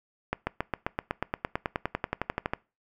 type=accelerating click train; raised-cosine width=0.5 ms; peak=-12 dBFS; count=22; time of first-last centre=0.33-2.535 s; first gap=140 ms; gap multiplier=0.97; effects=noise-tail reverb RT60 0.3 s tail -23 dB re dry